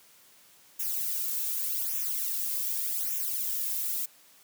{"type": "noise with flanger", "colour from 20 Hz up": "violet", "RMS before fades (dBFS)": -31, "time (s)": [0.79, 4.06], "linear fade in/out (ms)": 10, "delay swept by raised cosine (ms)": [0.22, 2.12], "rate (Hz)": 0.85, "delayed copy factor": -1, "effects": ["white hiss -58 dBFS RMS until 4.43 s", "high-pass 100 Hz 12 dB/octave"]}